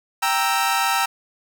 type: chord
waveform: sawtooth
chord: E diminished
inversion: first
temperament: equal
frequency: 784 / 932.3 / 1318.5 Hz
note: G5 / Bb5 / E6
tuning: 0 / 0 / 0 cents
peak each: -19 dBFS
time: 0.22-1.06 s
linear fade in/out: 10 ms
effects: none